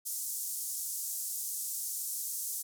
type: band-pass noise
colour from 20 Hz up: white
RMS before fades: -37 dBFS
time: 0.05-2.63 s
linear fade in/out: 20 ms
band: 6300 to 14000 Hz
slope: 24 dB/octave
effects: none